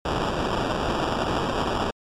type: noise with sample-and-hold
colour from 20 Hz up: white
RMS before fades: -25 dBFS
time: 0.05-1.91 s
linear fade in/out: 5 ms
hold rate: 2100 Hz
effects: low-pass 5000 Hz 12 dB/octave + MP3 96 kbps